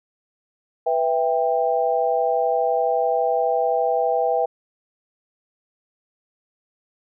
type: chord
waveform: sine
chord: E minor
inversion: second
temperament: just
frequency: 494.4 / 659.3 / 791.1 Hz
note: B4 / E5 / G5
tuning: +2 / 0 / +16 cents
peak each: -22 dBFS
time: 0.86-4.46 s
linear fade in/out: 10 ms
effects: none